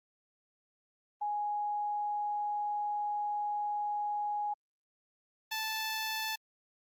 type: tone pair in turn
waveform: sine / 10% pulse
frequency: 830.6 / 876.9 Hz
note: G#5 / A5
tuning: 0 / -6 cents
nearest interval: minor second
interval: 94 cents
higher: second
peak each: -31 / -25 dBFS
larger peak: second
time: 1.21-4.54 / 5.51-6.36 s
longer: first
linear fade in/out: 10 ms
effects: Opus 24 kbps